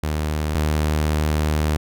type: tone pair in turn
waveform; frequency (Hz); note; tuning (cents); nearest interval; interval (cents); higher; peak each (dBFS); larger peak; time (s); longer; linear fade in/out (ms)
sawtooth; 76.4 / 76.4; D#2 / D#2; -31 / -31; unison; 0; neither; -17 / -14; second; 0.03-0.55 / 0.55-1.77; second; 5
effects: none